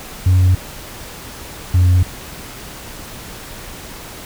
sine tone pair in turn, 92 / 90.26 Hz, F#2 / F#2, -9 / -42 cents, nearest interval unison, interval 33 cents, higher first, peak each -6 dBFS, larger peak neither, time 0.26-0.55 / 1.74-2.03 s, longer neither, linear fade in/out 5 ms, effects tanh soft clip ceiling -7 dBFS + pink hiss -33 dBFS RMS until 4.25 s

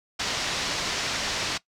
white low-pass noise, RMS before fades -29 dBFS, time 0.19-1.58 s, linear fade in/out 10 ms, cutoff 5800 Hz, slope 24 dB/octave, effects noise-tail reverb RT60 0.1 s tail -19 dB re dry

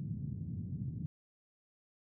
pink band-pass noise, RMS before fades -40 dBFS, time 0-1.06 s, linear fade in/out 0 ms, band 110 to 180 Hz, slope 24 dB/octave, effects none

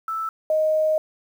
sine tone pair in turn, 1318.5 / 623.4 Hz, E6 / D#5, 0 / +3 cents, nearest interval octave + minor second, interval 1297 cents, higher first, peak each -24 / -17 dBFS, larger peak second, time 0.08-0.29 / 0.5-0.98 s, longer second, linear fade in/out 2 ms, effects 8-bit

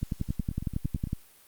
two click trains, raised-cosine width 5 ms, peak -16 / -23 dBFS, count 13 / 8, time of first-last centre 0.03-1.131 / 0.29-1.072 s, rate 10.9 / 8.95 Hz, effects white hiss -57 dBFS RMS until 1.47 s + Opus 48 kbps

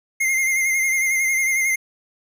square tone with vibrato, 2111 Hz, C7, 15 cents sharp, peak -18 dBFS, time 0.2-1.76 s, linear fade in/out 10 ms, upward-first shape sine, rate 11 Hz, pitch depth 38 cents each way, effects none

